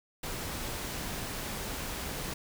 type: noise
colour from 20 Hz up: pink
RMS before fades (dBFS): -37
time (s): 0.23-2.34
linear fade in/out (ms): 5
effects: none